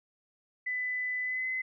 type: tone with pitch glide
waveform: sine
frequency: 2000 to 2036 Hz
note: B6 to C7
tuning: +21 to -48 cents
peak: -30 dBFS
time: 0.66-1.62 s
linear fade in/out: 10 ms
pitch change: +31 cents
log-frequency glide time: 1.23-1.47 s
effects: none